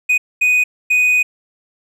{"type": "tone bursts at uneven times", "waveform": "triangle", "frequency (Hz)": 2489, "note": "D#7", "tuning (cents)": 0, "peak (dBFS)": -9, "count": 3, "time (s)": [[0.09, 0.18], [0.41, 0.64], [0.9, 1.23]], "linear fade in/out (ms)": 10, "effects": []}